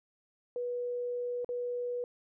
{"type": "tone with dropouts", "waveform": "sine", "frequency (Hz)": 487.9, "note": "B4", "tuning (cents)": -21, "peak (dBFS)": -32, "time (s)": [0.56, 2.04], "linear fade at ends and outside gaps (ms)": 1, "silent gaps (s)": [1.446, 1.49], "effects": []}